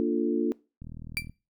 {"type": "chord", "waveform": "sine", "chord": "Bb major seventh", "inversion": "none", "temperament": "equal", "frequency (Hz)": [233.1, 293.7, 349.2, 440], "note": ["Bb3", "D4", "F4", "A4"], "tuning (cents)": [0, 0, 0, 0], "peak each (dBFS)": [-29, -28, -28, -32], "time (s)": [0, 0.52], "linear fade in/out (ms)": 0}
{"type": "click train", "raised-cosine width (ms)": 5, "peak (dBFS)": -30, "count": 20, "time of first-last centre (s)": [0.82, 1.296], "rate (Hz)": 39.9}
{"type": "tone with exponential decay", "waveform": "35% pulse", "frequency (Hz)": 2346, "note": "D7", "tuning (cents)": -2, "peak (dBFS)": -21, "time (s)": [1.17, 1.26], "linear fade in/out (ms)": 0, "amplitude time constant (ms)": 19}
{"effects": ["noise-tail reverb RT60 0.3 s tail -21 dB re dry"]}